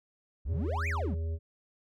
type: exponential two-way sweep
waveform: triangle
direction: up then down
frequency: 51.4 to 2539 to 147.5 Hz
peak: -31 dBFS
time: 0.45-1.15 s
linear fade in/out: 10 ms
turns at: 0.88 s
type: harmonic tone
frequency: 81.4 Hz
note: E2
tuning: 21 cents flat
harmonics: 1 / 3 / 5 / 7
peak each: -30 / -52 / -46 / -52 dBFS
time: 0.47-1.39 s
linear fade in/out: 50 ms
effects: none